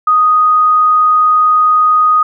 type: tone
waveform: sine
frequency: 1244.5 Hz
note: D#6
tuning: in tune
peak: -6 dBFS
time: 0.07-2.23 s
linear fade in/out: 5 ms
effects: none